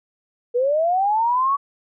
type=linear sweep; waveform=sine; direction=up; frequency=470 to 1135 Hz; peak=-16 dBFS; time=0.54-1.57 s; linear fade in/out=20 ms; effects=none